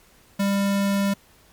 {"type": "tone", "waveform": "square", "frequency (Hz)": 198.8, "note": "G3", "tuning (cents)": 25, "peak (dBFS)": -20, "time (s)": [0.39, 1.14], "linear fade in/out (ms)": 10, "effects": ["pink hiss -55 dBFS RMS until 1.52 s", "MP3 96 kbps"]}